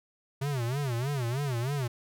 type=tone with vibrato; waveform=square; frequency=130 Hz; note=C3; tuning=11 cents flat; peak=-29 dBFS; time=0.41-1.88 s; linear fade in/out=10 ms; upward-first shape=sine; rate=3.2 Hz; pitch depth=200 cents each way; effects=none